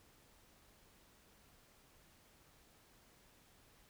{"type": "silence", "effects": ["pink hiss -67 dBFS RMS until 3.89 s"]}